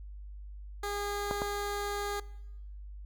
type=tone; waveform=15% pulse; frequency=407.8 Hz; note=G#4; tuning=32 cents flat; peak=-27 dBFS; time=0.83-2.2 s; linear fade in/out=5 ms
type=clicks; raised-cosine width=1 ms; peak=-18 dBFS; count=2; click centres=1.311 / 1.419 s
effects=noise-tail reverb RT60 1.0 s tail -22 dB re dry + added 50 Hz sine -42 dBFS peak until 3.05 s